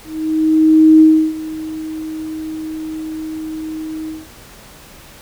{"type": "tone with ADSR envelope", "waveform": "sine", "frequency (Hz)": 314.8, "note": "D#4", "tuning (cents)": 20, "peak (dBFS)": -3, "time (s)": [0.04, 4.28], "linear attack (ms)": 970, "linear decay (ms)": 320, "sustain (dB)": -19, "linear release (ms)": 200, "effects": ["pink hiss -40 dBFS RMS until 5.21 s"]}